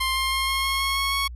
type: tone with pitch steps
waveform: 15% pulse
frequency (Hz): 1054 / 1061.3 / 1068.7 / 1076.1 / 1083.6 / 1091.2 / 1098.8 / 1106.4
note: C6 / C6 / C6 / C6 / C#6 / C#6 / C#6 / C#6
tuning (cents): +12 / +24 / +36 / +48 / -40 / -28 / -16 / -4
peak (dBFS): -16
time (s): 0-1.28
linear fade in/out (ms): 10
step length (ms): 160
effects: added 60 Hz sine -34 dBFS peak until 1.35 s + resampled to 32000 Hz